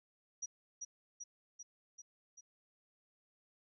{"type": "tone with echo", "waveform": "sine", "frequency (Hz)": 5790, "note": "F#8", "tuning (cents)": -38, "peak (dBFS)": -38, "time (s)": [0.42, 0.46], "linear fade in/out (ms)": 10, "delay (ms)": 390, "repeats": 5, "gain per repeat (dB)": -3, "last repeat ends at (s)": 2.41, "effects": []}